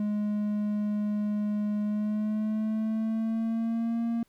triangle tone with pitch glide, 208.9 to 231.8 Hz, G#3 to A#3, +10 to -10 cents, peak -24 dBFS, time 0-4.23 s, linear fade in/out 2 ms, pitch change +180 cents, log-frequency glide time 1.83-4.03 s, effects pink hiss -69 dBFS RMS until 4.28 s

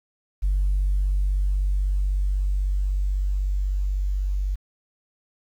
sine tone with level ramp, 48.09 Hz, G1, 32 cents flat, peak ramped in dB -17 to -21 dBFS, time 0.42-4.56 s, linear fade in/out 20 ms, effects tanh soft clip ceiling -15 dBFS + 9-bit

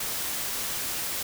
white noise, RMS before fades -31 dBFS, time 0-1.23 s, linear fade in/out 5 ms, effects none

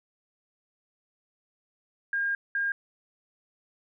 sine tone bursts at uneven times, 1614 Hz, G#6, 50 cents flat, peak -25 dBFS, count 2, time 2.13-2.35 / 2.55-2.72 s, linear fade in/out 2 ms, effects none

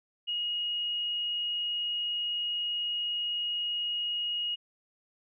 sine tone, 2881 Hz, F#7, 47 cents flat, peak -29 dBFS, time 0.27-4.56 s, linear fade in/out 20 ms, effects none

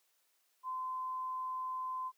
sine tone, 1029 Hz, C6, 29 cents flat, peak -36 dBFS, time 0.63-2.12 s, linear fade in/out 50 ms, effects white hiss -75 dBFS RMS until 2.17 s + high-pass 400 Hz 12 dB/octave

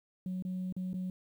sine tone with dropouts, 184.3 Hz, F#3, 7 cents flat, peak -32 dBFS, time 0.26-1.1 s, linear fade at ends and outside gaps 2 ms, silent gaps 0.424-0.45 / 0.725-0.765 / 0.932-0.941 s, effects tanh soft clip ceiling -31 dBFS + 11-bit

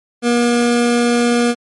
25% pulse tone, 239 Hz, A#3, 43 cents sharp, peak -8 dBFS, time 0.22-1.55 s, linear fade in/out 50 ms, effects MP3 48 kbps

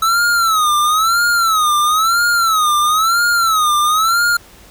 square tone with vibrato, 1300 Hz, E6, 24 cents flat, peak -12 dBFS, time 0.02-4.37 s, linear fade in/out 5 ms, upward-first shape sine, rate 1 Hz, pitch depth 150 cents each way, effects added 50 Hz sine -47 dBFS peak until 4.7 s + pink hiss -43 dBFS RMS until 4.7 s

